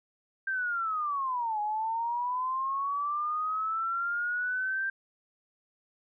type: linear two-way sweep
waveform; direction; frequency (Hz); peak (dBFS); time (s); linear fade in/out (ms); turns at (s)
sine; down then up; 1582 to 830.6 to 1582; -28; 0.47-4.9; 5; 1.6
effects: none